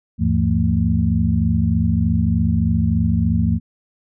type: tone cluster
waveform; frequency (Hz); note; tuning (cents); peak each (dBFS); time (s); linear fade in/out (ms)
sine; 78 / 101.3 / 170.7 / 224.8; D#2 / G#2 / F3 / A3; +5 / -43 / -39 / +37; -20; 0.18-3.6; 50
effects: none